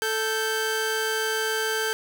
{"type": "tone pair together", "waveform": "sawtooth", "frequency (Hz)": [440, 1563.5], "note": ["A4", "G6"], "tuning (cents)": [0, -5], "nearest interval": "octave + minor seventh", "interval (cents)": 2195, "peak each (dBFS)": -23, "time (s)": [0.02, 1.93], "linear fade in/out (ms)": 0, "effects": []}